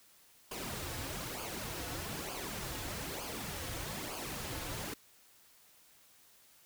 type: noise with flanger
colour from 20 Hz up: pink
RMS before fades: -41 dBFS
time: 0.51-4.94 s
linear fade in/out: 5 ms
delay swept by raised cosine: 0.52 to 5.12 ms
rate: 1.1 Hz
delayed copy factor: -0.65
effects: white hiss -63 dBFS RMS until 6.65 s